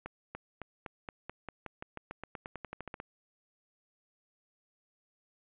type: accelerating click train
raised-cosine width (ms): 0.5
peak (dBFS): -25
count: 21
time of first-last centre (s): 0.06-3.001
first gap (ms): 290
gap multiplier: 0.92
effects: resampled to 8000 Hz + 11-bit